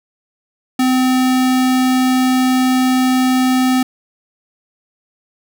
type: tone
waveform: square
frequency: 256.7 Hz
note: C4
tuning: 33 cents flat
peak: -12 dBFS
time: 0.79-3.83 s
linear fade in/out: 5 ms
effects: none